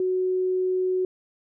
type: tone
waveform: sine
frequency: 370 Hz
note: F#4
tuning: in tune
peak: -21 dBFS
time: 0-1.05 s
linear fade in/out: 2 ms
effects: none